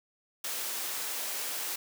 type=high-pass noise; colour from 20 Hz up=white; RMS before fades=-35 dBFS; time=0.44-1.76 s; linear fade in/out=5 ms; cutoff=340 Hz; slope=12 dB/octave; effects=none